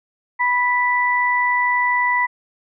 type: tone pair together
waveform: sine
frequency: 984 / 1975.5 Hz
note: B5 / B6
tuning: -7 / 0 cents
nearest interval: octave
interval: 1207 cents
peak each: -18 dBFS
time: 0.39-2.27 s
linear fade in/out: 20 ms
effects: none